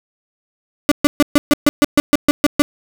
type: tone bursts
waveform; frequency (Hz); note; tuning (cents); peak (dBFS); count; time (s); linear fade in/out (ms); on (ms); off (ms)
35% pulse; 292.1; D4; -9; -6; 12; 0.89-2.62; 0; 25; 130
effects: none